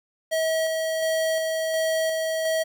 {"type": "tone with tremolo", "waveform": "square", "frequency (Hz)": 642, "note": "E5", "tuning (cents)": -46, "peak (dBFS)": -22, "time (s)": [0.31, 2.64], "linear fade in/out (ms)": 20, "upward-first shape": "square", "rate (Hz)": 1.4, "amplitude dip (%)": 25, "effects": ["9-bit"]}